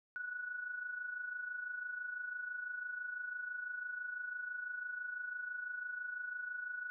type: tone with amplitude modulation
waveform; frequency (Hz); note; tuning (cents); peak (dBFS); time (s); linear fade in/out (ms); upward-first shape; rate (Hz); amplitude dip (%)
sine; 1472; F#6; -9; -37; 0.16-6.9; 0; sine; 26; 60
effects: none